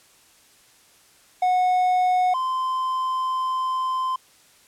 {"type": "tone pair in turn", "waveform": "triangle", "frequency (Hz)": [732, 1035.2], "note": ["F#5", "C6"], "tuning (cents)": [-19, -19], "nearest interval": "tritone", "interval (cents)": 600, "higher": "second", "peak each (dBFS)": [-15, -20], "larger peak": "first", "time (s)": [[1.42, 2.34], [2.34, 4.16]], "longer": "second", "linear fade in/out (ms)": 5, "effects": ["white hiss -55 dBFS RMS until 4.67 s", "low-pass 11000 Hz 12 dB/octave"]}